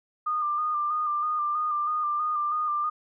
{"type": "tone with vibrato", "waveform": "sine", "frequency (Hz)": 1208, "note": "D6", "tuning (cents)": 48, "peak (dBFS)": -24, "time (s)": [0.26, 2.9], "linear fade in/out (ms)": 10, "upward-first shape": "square", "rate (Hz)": 3.1, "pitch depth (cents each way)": 29, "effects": []}